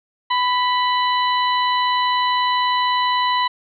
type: harmonic tone with a mistuned harmonic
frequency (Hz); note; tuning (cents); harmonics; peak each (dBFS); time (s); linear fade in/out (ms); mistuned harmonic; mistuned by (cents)
996; B5; +14; 1 / 2 / 3 / 4; -17 / -25 / -26 / -27; 0.3-3.48; 10; 2; -22
effects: none